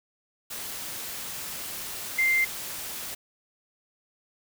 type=tone in noise; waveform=sine; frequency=2093 Hz; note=C7; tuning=in tune; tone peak=-20 dBFS; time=2.18-2.45 s; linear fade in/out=10 ms; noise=white; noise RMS=-36 dBFS; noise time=0.5-3.15 s; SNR=+13 dB; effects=none